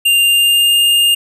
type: tone with pitch glide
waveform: square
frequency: 2794 to 2818 Hz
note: F7 to F7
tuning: 0 to +15 cents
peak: -9 dBFS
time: 0.05-1.15 s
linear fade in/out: 10 ms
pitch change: +15 cents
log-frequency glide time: 0.22-0.8 s
effects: none